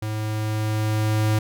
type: tone with level ramp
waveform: square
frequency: 107.9 Hz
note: A2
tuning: 33 cents flat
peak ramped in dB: -26 to -18 dBFS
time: 0.02-1.39 s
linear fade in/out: 5 ms
effects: none